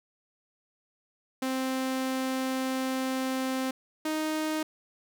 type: tone pair in turn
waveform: sawtooth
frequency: 261.6 / 311.1 Hz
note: C4 / D#4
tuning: 0 / 0 cents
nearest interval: minor third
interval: 300 cents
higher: second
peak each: -24 dBFS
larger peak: neither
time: 1.42-3.71 / 4.05-4.63 s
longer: first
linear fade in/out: 5 ms
effects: none